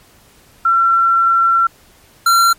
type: tone pair in turn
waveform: sine / square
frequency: 1356 / 1367 Hz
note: E6 / F6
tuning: +49 / -37 cents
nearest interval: unison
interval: 14 cents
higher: second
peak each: -9 dBFS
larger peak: neither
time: 0.65-1.67 / 2.26-2.53 s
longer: first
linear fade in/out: 5 ms
effects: pink hiss -48 dBFS RMS until 2.58 s + MP3 64 kbps